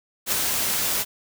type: noise with ADSR envelope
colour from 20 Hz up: white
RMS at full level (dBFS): -21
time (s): 0.26-1.05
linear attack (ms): 61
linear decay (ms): 11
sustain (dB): -3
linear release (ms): 40
effects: none